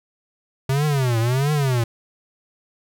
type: tone with vibrato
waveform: square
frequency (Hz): 130.81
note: C3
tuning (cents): 0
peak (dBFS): -18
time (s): 0.69-1.84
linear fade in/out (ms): 5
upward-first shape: triangle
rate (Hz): 1.5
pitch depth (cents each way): 280
effects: none